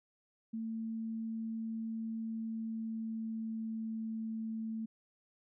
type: tone with pitch glide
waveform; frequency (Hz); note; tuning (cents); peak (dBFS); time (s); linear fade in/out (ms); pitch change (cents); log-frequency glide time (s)
sine; 224.2 to 222.4; A3 to A3; +33 to +19; -36; 0.53-4.86; 10; -14; 2.24-3.94
effects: none